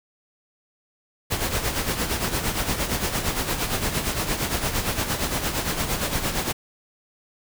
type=noise with tremolo; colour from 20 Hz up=pink; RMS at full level=-23 dBFS; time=1.3-6.53 s; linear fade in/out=20 ms; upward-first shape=sine; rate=8.7 Hz; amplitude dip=60%; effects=none